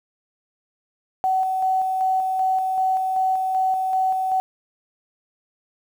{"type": "tone with tremolo", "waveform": "sine", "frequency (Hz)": 755, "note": "F#5", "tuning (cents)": 35, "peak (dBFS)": -17, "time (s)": [1.24, 4.4], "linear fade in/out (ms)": 0, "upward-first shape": "square", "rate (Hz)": 2.6, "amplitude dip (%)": 30, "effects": ["8-bit"]}